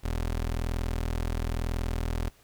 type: tone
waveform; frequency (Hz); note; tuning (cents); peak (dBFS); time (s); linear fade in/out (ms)
25% pulse; 41; E1; -9; -24; 0.03-2.3; 20
effects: pink hiss -60 dBFS RMS until 2.43 s